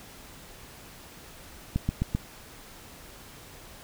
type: click train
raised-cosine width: 5 ms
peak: -13 dBFS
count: 4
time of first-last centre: 1.76-2.15 s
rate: 7.7 Hz
effects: pink hiss -48 dBFS RMS until 3.83 s